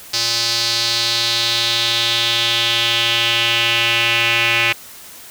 square tone with band-pass filter sweep, 116.54 Hz, A#2, in tune, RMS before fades -17 dBFS, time 0.13-4.73 s, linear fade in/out 10 ms, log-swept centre 4800 to 2500 Hz, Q 3.7, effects white hiss -38 dBFS RMS until 5.3 s

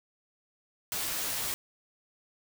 white noise with comb filter, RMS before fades -33 dBFS, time 0.92-1.54 s, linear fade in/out 0 ms, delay 14 ms, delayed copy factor -0.8, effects none

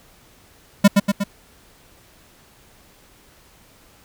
square tone with echo, 201.2 Hz, G3, 45 cents sharp, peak -7 dBFS, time 0.84-0.88 s, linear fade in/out 10 ms, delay 120 ms, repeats 3, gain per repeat -4 dB, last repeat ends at 1.24 s, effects pink hiss -52 dBFS RMS until 4.04 s

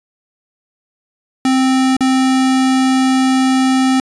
square tone with dropouts, 261.6 Hz, C4, in tune, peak -11 dBFS, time 1.45-4 s, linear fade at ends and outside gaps 2 ms, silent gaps 1.967-2.007 s, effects resampled to 22050 Hz

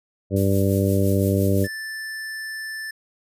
harmonic tone, 98 Hz, G2, in tune, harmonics 1 / 2 / 3 / 4 / 5 / 6, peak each -20 / -23 / -25 / -26 / -27 / -28 dBFS, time 0.3-1.68 s, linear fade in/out 50 ms
violet noise with tremolo, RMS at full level -32 dBFS, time 0.36-1.67 s, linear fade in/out 5 ms, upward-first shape sine, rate 5.8 Hz, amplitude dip 45%
square tone, 1760 Hz, A6, in tune, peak -30 dBFS, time 1.64-2.91 s, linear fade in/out 5 ms
effects resampled to 32000 Hz

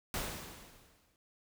pink noise with exponential decay, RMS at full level -35 dBFS, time 0.14-1.16 s, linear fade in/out 1 ms, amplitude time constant 220 ms, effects none

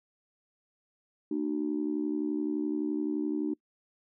sine tone with amplitude modulation, 301.8 Hz, D4, 47 cents sharp, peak -23 dBFS, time 1.31-3.54 s, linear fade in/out 5 ms, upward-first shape sine, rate 71.7 Hz, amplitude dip 95%, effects noise-tail reverb RT60 0.1 s tail -25 dB re dry + tanh soft clip ceiling -20 dBFS

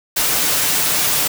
white noise with comb filter, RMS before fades -17 dBFS, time 0.16-1.28 s, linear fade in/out 10 ms, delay 6.7 ms, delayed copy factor +0.55, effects none

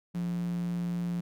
square tone with high-pass filter, 58.27 Hz, A#1, in tune, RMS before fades -32 dBFS, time 0.14-1.21 s, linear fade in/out 10 ms, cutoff 180 Hz, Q 8, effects none

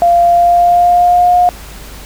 sine tone with pitch glide, 692 to 714.3 Hz, F5 to F5, -16 to +39 cents, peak -5 dBFS, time 0.02-1.49 s, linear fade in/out 0 ms, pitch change +55 cents, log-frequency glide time 0.24-1.36 s, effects added 50 Hz sine -31 dBFS peak until 2.05 s + pink hiss -33 dBFS RMS until 2.05 s

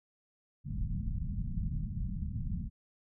pink low-pass noise, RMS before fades -35 dBFS, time 0.64-2.7 s, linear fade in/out 50 ms, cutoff 210 Hz, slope 48 dB/octave, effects none

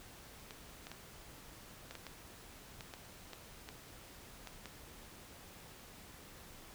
clicks, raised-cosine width 0.2 ms, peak -29 dBFS, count 12, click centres 0.508 / 0.869 / 0.916 / 1.91 / 1.953 / 2.067 / 2.808 / 2.938 / 3.333 / 3.689 / 4.473 / 4.657 s, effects pink hiss -55 dBFS RMS until 6.74 s

